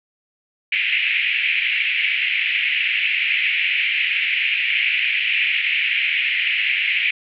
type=band-pass noise; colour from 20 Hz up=pink; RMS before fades=-20 dBFS; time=0.72-7.11 s; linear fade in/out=5 ms; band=2100 to 2800 Hz; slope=48 dB/octave; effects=none